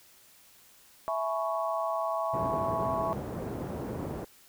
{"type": "chord", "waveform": "sine", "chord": "C# minor seventh", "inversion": "first", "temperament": "equal with one note detuned", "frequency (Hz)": [659.3, 845.6, 987.8, 1108.7], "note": ["E5", "G#5", "B5", "C#6"], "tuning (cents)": [0, 31, 0, 0], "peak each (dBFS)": [-31, -36, -37, -33], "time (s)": [1.08, 3.13], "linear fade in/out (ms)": 0}
{"type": "band-pass noise", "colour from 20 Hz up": "pink", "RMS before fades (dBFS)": -36, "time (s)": [2.33, 4.25], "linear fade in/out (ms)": 10, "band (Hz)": [100, 650], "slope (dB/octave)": 12}
{"effects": ["white hiss -58 dBFS RMS until 4.48 s"]}